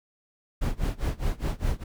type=noise with tremolo; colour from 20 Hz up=brown; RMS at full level=-24 dBFS; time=0.61-1.84 s; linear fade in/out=10 ms; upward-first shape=sine; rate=4.9 Hz; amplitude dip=95%; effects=none